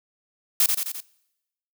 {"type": "noise with echo", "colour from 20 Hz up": "blue", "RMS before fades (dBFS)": -18, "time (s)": [0.6, 0.66], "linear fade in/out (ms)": 2, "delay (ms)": 86, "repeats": 4, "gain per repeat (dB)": -4, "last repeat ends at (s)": 1.004, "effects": ["noise-tail reverb RT60 0.9 s tail -23 dB re dry"]}